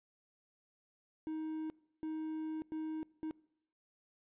triangle tone bursts at uneven times, 314.3 Hz, D#4, 18 cents sharp, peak -35 dBFS, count 4, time 1.27-1.7 / 2.03-2.62 / 2.72-3.03 / 3.23-3.31 s, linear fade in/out 0 ms, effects noise-tail reverb RT60 0.8 s tail -23 dB re dry + resampled to 8000 Hz

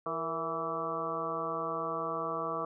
harmonic tone with a mistuned harmonic, 164.81 Hz, E3, in tune, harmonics 1 / 2 / 3 / 4 / 5 / 6 / 7 / 8, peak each -46 / -43 / -39 / -39 / -46 / -44 / -35 / -43 dBFS, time 0.06-2.65 s, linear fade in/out 2 ms, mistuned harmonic 3, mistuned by -70 cents, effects none

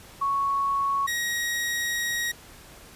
sine / sawtooth tone pair in turn, 1108.7 / 1892.3 Hz, C#6 / A#6, 0 / +25 cents, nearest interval major sixth, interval 925 cents, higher second, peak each -22 dBFS, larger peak neither, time 0.21-1.07 / 1.07-2.32 s, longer second, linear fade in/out 10 ms, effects pink hiss -48 dBFS RMS until 2.95 s + resampled to 32000 Hz

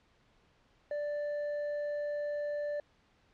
sine tone with hard clipping, 587.3 Hz, D5, in tune, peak -34 dBFS, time 0.91-2.8 s, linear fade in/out 2 ms, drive 4 dB, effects pink hiss -68 dBFS RMS until 3.33 s + low-pass 4000 Hz 12 dB/octave

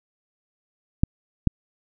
clicks, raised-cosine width 5 ms, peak -4 dBFS, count 2, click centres 1.035 / 1.473 s, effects none

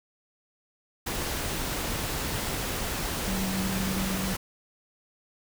sine tone in noise, 190.5 Hz, G3, 49 cents flat, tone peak -29 dBFS, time 3.27-4.34 s, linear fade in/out 10 ms, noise pink, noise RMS -31 dBFS, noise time 1.06-4.37 s, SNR -1 dB, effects none

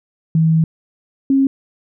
sine tone pair in turn, 161.1 / 270.9 Hz, E3 / C#4, -39 / -40 cents, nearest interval major sixth, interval 899 cents, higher second, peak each -10 dBFS, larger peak neither, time 0.35-0.64 / 1.3-1.47 s, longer first, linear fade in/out 2 ms, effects none

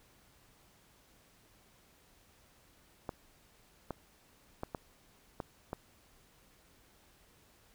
clicks, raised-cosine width 1 ms, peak -23 dBFS, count 6, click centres 3.092 / 3.907 / 4.634 / 4.748 / 5.402 / 5.731 s, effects pink hiss -65 dBFS RMS until 7.74 s

